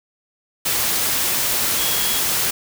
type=tone in noise; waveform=sine; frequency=3312 Hz; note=G#7; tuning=5 cents flat; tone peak=-27 dBFS; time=1.78-2.2 s; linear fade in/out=10 ms; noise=white; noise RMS=-20 dBFS; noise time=0.65-2.51 s; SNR=-10 dB; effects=none